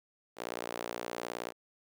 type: tone with high-pass filter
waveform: sawtooth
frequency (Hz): 59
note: A#1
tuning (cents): +22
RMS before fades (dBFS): -40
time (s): 0.36-1.53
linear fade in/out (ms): 50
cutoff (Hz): 470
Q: 1.3
effects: none